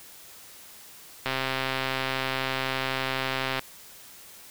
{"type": "click train", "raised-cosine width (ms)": 0.3, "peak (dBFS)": -11, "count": 309, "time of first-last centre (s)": [1.26, 3.593], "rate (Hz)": 132, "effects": ["white hiss -48 dBFS RMS until 4.5 s"]}